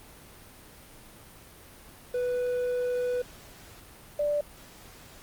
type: tone pair in turn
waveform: triangle / sine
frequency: 493.9 / 587.3 Hz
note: B4 / D5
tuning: 0 / 0 cents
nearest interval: minor third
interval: 300 cents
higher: second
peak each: -24 dBFS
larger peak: neither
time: 2.14-3.22 / 4.19-4.41 s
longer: first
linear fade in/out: 5 ms
effects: pink hiss -50 dBFS RMS until 5.22 s + Opus 32 kbps